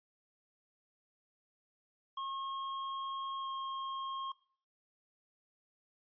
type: tone with pitch glide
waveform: square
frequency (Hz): 1081 to 1074.2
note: C#6 to C6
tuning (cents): -44 to +45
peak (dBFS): -38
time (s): 2.17-4.32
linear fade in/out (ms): 5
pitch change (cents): -11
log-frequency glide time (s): 3.41-3.47
effects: noise-tail reverb RT60 0.5 s tail -21 dB re dry + resampled to 11025 Hz